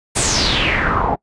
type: noise with low-pass filter sweep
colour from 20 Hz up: pink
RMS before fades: -17 dBFS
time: 0.15-1.16 s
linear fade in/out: 20 ms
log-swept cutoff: 9400 to 740 Hz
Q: 4.6
effects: noise-tail reverb RT60 0.1 s tail -24 dB re dry + resampled to 24000 Hz